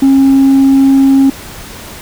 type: tone with tanh clipping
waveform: triangle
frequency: 270.9 Hz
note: C#4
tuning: 40 cents flat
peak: -4 dBFS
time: 0.02-1.3 s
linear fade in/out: 5 ms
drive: 6 dB
effects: pink hiss -29 dBFS RMS until 2.01 s